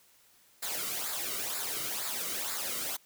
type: noise with flanger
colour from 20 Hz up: white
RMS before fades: -35 dBFS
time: 0.62-2.97 s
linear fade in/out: 10 ms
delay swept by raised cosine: 0.33 to 1.2 ms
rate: 2.1 Hz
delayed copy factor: -0.65
effects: white hiss -63 dBFS RMS until 3.05 s